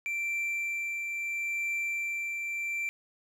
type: tone with tremolo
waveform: triangle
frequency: 2349 Hz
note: D7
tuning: in tune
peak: -27 dBFS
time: 0.06-2.89 s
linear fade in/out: 0 ms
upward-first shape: triangle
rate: 0.75 Hz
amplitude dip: 35%
effects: none